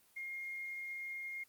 sine tone with quantisation, 2133 Hz, C7, 33 cents sharp, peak -40 dBFS, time 0.16-1.44 s, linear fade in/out 10 ms, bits 11, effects white hiss -68 dBFS RMS until 1.48 s + Opus 24 kbps

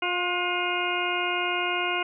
harmonic tone with a mistuned harmonic, 354.4 Hz, F4, 25 cents sharp, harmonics 1 / 2 / 3 / 4 / 6 / 7 / 8, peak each -32 / -32 / -32 / -32 / -32 / -32 / -32 dBFS, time 0.02-2.03 s, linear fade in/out 5 ms, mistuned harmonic 4, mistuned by +28 cents, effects none

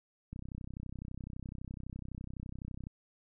click train, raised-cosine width 5 ms, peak -30 dBFS, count 82, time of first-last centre 0.33-2.869 s, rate 31.9 Hz, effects none

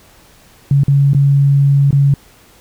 sine tone with dropouts, 140 Hz, C#3, 18 cents sharp, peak -7 dBFS, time 0.71-2.14 s, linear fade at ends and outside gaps 2 ms, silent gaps 0.835-0.881 / 1.134-1.147 / 1.908-1.928 s, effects pink hiss -46 dBFS RMS until 2.6 s

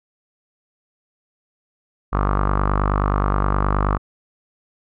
sawtooth tone with low-pass filter, 49.5 Hz, G1, 18 cents sharp, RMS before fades -19 dBFS, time 2.12-3.98 s, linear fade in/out 20 ms, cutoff 1200 Hz, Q 5.8, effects none

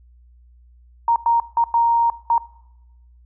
sine tone bursts at uneven times, 932.3 Hz, A#5, in tune, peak -13 dBFS, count 5, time 1.08-1.16 / 1.26-1.4 / 1.57-1.64 / 1.74-2.1 / 2.3-2.38 s, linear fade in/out 2 ms, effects noise-tail reverb RT60 0.9 s tail -20 dB re dry + added 60 Hz sine -47 dBFS peak until 3.25 s

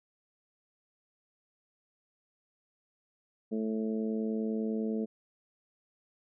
harmonic tone, 110 Hz, A2, in tune, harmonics 2 / 3 / 4 / 5 / 6, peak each -31 / -40 / -36 / -46 / -48 dBFS, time 3.51-5.06 s, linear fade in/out 20 ms, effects none

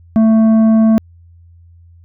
sine tone with tanh clipping, 221.6 Hz, A3, 13 cents sharp, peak -8 dBFS, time 0.16-0.98 s, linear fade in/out 0 ms, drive 8 dB, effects added 85 Hz sine -40 dBFS peak until 2.04 s

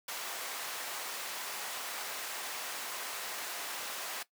pink high-pass noise, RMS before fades -40 dBFS, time 0.08-4.23 s, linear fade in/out 5 ms, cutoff 730 Hz, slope 12 dB/octave, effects noise-tail reverb RT60 0.1 s tail -17 dB re dry

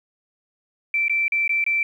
sine tone with dropouts, 2337 Hz, D7, 9 cents flat, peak -18 dBFS, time 0.94-1.83 s, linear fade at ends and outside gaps 2 ms, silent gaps 1.082-1.096 / 1.281-1.321 / 1.478-1.493 / 1.641-1.664 s, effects 9-bit

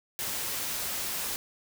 white noise, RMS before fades -33 dBFS, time 0.19-1.36 s, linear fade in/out 0 ms, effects none

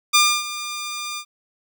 10% pulse tone with ADSR envelope, 1201 Hz, D6, 38 cents sharp, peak -3 dBFS, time 0.13-1.25 s, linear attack 20 ms, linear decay 280 ms, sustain -16 dB, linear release 75 ms, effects none

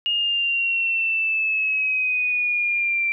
sine exponential sweep, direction down, 2853 to 2349 Hz, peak -19 dBFS, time 0.06-3.12 s, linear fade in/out 0 ms, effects none

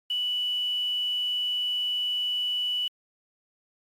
sine tone with quantisation, 2960 Hz, F#7, in tune, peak -25 dBFS, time 0.1-2.88 s, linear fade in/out 5 ms, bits 8, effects AAC 64 kbps

